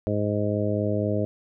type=harmonic tone; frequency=104.1 Hz; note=G#2; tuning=5 cents sharp; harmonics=1 / 2 / 3 / 4 / 5 / 6; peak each=-27 / -29 / -30 / -31 / -30 / -30 dBFS; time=0.07-1.25 s; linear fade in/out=0 ms; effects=none